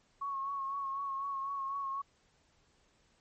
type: tone with vibrato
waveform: sine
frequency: 1100 Hz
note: C#6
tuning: 14 cents flat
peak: -34 dBFS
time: 0.21-2.02 s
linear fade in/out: 10 ms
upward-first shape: sine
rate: 4 Hz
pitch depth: 33 cents each way
effects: pink hiss -70 dBFS RMS until 3.2 s + MP3 32 kbps